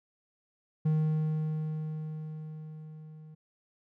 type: tone with level ramp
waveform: triangle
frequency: 155.56 Hz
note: D#3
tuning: in tune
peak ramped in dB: -21 to -45 dBFS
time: 0.85-3.35 s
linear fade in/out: 10 ms
effects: none

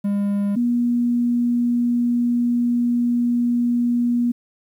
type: tone pair in turn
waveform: triangle / sine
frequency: 202.1 / 240.3 Hz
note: G#3 / B3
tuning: -47 / -47 cents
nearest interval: minor third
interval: 300 cents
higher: second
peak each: -16 dBFS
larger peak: neither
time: 0.04-0.56 / 0.56-4.32 s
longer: second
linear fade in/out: 10 ms
effects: 9-bit

